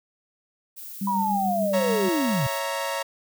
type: noise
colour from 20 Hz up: violet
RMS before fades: -39 dBFS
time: 0.76-2.6 s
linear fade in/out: 20 ms
type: tone with tremolo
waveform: sine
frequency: 197.2 Hz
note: G3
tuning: 11 cents sharp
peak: -24 dBFS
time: 1.01-2.09 s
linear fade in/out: 5 ms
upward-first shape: sine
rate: 6.9 Hz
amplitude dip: 50%
type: linear sweep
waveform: sine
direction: down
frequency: 990 to 116.54 Hz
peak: -22 dBFS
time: 1.07-2.47 s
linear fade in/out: 5 ms
type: chord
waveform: sawtooth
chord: A# diminished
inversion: first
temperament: equal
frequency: 554.4 / 659.3 / 932.3 Hz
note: C#5 / E5 / A#5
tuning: 0 / 0 / 0 cents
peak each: -26 / -29 / -26 dBFS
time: 1.73-3.03 s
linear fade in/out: 10 ms
effects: none